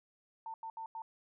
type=tone bursts at uneven times; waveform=sine; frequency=899 Hz; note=A5; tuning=37 cents sharp; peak=-40 dBFS; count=4; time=0.46-0.54 / 0.63-0.7 / 0.77-0.86 / 0.95-1.02 s; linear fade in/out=2 ms; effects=none